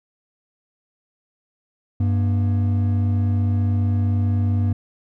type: tone pair together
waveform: triangle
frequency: 97.59 / 237.4 Hz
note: G2 / A#3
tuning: -7 / +32 cents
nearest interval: octave + minor third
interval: 1539 cents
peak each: -15 / -24 dBFS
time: 2-4.73 s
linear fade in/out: 5 ms
effects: none